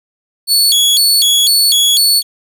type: tone with vibrato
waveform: sawtooth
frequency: 3858 Hz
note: B7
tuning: 41 cents flat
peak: -5 dBFS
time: 0.47-2.23 s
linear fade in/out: 50 ms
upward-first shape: square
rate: 2 Hz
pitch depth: 240 cents each way
effects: none